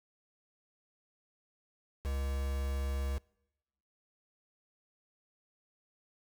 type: tone with quantisation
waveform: triangle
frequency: 68.3 Hz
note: C#2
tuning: 25 cents flat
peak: -30 dBFS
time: 2.04-3.19 s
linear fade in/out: 20 ms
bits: 7
effects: noise-tail reverb RT60 0.9 s tail -26 dB re dry